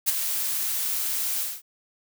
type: noise with ADSR envelope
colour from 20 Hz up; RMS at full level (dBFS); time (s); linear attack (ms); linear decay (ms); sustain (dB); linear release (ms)
blue; -19; 0.06-1.62; 28; 18; -8; 220
effects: none